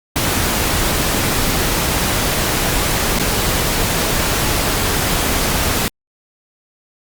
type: noise with dropouts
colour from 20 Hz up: pink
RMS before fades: -17 dBFS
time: 0.16-5.88 s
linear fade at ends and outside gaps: 0 ms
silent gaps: 3.187-3.197 s
effects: Opus 48 kbps